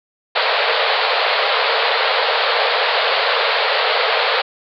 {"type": "band-pass noise", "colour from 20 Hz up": "pink", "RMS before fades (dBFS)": -17, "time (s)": [0.35, 4.42], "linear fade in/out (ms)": 10, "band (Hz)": [440, 4600], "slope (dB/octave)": 96, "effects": []}